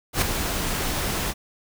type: noise with ADSR envelope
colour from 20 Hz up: pink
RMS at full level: -19 dBFS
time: 0.13-1.34 s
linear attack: 87 ms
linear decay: 10 ms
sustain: -7 dB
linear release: 46 ms
effects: none